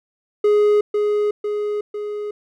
triangle tone with echo, 417 Hz, G#4, 7 cents sharp, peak -10 dBFS, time 0.44-0.81 s, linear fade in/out 5 ms, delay 500 ms, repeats 3, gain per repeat -4 dB, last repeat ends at 2.31 s, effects none

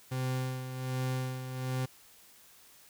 40% pulse tone with tremolo, 129 Hz, C3, 24 cents flat, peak -29 dBFS, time 0.11-1.86 s, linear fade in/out 10 ms, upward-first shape sine, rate 1.3 Hz, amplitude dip 60%, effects white hiss -58 dBFS RMS until 2.89 s

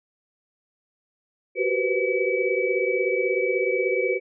sine tone cluster, 370.3 / 386.7 / 482.8 / 513 / 2289 Hz, F#4 / G4 / B4 / C5 / D7, +1 / -24 / -39 / -34 / -45 cents, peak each -27 dBFS, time 1.55-4.2 s, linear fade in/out 50 ms, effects none

